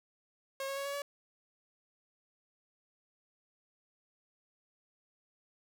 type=tone with pitch steps; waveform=sawtooth; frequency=542 / 548.6 / 555.3 / 562.1 / 568.9 Hz; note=C#5 / C#5 / C#5 / C#5 / C#5; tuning=-39 / -18 / +3 / +24 / +45 cents; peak=-32 dBFS; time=0.6-1.02 s; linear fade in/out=2 ms; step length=84 ms; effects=none